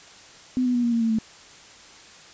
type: tone with pitch steps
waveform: sine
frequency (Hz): 253.3 / 247.7 / 242.1 / 236.7 / 231.5 / 226.3 / 221.3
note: B3 / B3 / B3 / A#3 / A#3 / A3 / A3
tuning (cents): +44 / +5 / -34 / +27 / -12 / +49 / +10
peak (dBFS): -19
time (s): 0.57-1.186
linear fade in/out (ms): 0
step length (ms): 88
effects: white hiss -47 dBFS RMS until 2.33 s + resampled to 16000 Hz

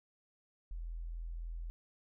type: tone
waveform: sine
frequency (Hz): 41.78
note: E1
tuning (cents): +24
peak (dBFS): -39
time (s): 0.71-1.7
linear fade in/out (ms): 0
effects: none

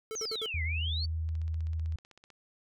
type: tone bursts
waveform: square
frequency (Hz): 440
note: A4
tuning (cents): 0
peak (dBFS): -36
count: 4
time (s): 0.11-0.459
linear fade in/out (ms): 0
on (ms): 43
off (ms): 59
type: exponential two-way sweep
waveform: sine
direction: down then up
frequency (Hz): 6600 to 1987 to 4617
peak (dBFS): -34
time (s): 0.15-1.06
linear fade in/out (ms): 10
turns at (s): 0.63
type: tone with vibrato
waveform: sine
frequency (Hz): 80.4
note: E2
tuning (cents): -43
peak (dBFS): -30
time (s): 0.54-1.96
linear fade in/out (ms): 5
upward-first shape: sine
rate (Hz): 6.9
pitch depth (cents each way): 8
type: click train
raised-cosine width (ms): 0.2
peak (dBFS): -38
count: 17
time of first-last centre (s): 1.29-2.303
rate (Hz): 15.8
effects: none

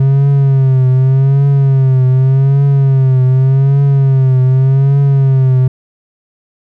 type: tone with vibrato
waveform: triangle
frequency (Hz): 134.3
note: C3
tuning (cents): +46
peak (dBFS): -4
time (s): 0-5.68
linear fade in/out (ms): 5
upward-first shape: triangle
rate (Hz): 0.85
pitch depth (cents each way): 82
effects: none

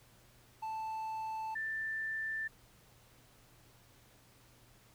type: tone pair in turn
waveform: triangle / sine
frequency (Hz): 880 / 1773.3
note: A5 / A6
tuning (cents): 0 / +13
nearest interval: octave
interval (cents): 1213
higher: second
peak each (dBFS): -35 / -35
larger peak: neither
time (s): 0.62-1.55 / 1.55-2.48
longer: neither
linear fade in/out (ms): 10
effects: added 119 Hz sine -67 dBFS peak until 4.94 s + pink hiss -64 dBFS RMS until 4.94 s

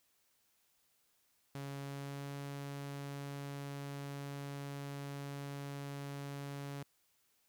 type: tone with pitch glide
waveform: sawtooth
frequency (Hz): 139.4 to 140.94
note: C#3 to C#3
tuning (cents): +10 to +29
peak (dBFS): -38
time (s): 1.55-6.83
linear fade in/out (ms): 2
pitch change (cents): +19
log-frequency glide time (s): 1.8-2.35
effects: white hiss -75 dBFS RMS until 7.48 s

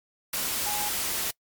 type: tone in noise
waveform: sine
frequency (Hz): 830.6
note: G#5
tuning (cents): 0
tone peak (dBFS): -32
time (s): 0.66-0.89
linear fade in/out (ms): 5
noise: white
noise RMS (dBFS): -29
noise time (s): 0.33-1.31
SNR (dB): -6
effects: noise-tail reverb RT60 0.1 s tail -25 dB re dry + MP3 96 kbps

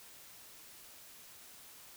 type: silence
effects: white hiss -55 dBFS RMS until 1.96 s

